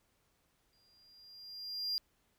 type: tone with exponential growth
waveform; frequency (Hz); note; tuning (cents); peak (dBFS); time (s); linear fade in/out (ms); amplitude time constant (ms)
triangle; 4800; D8; +37; -30; 0.73-1.98; 0; 270
effects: pink hiss -75 dBFS RMS until 2.38 s